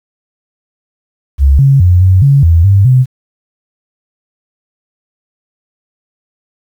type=tone with pitch steps; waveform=sine; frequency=69 / 137.1 / 89.6 / 93.4 / 139.5 / 83.3 / 98.7 / 128.4 Hz; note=C#2 / C#3 / F2 / F#2 / C#3 / E2 / G2 / C3; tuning=-7 / -19 / +45 / +17 / +11 / +19 / +12 / -32 cents; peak=-3 dBFS; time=1.38-3.06 s; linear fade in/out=50 ms; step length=210 ms; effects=7-bit